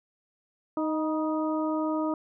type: harmonic tone with a mistuned harmonic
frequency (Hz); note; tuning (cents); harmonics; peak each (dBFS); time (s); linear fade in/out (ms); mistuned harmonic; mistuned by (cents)
311.1; D#4; 0; 1 / 2 / 3 / 4; -27 / -32 / -35 / -36; 0.77-2.14; 2; 3; +41
effects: none